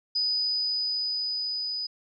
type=tone with level ramp; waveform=sine; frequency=4978 Hz; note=D#8; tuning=in tune; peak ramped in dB=-23 to -29 dBFS; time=0.15-1.87 s; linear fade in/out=10 ms; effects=none